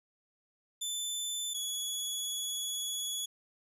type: tone pair in turn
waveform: 20% pulse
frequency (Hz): 3520 / 3379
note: A7 / G#7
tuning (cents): 0 / +29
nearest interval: minor second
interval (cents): 71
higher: first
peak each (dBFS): -28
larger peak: neither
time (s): 0.81-1.54 / 1.54-3.26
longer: second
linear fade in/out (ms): 10
effects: none